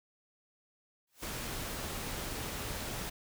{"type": "noise with exponential growth", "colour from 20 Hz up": "white", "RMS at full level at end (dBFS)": -46, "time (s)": [1.07, 1.23], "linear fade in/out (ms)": 5, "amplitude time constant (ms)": 33}
{"type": "noise", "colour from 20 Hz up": "pink", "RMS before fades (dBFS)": -39, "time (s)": [1.22, 3.1], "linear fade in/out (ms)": 10}
{"effects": []}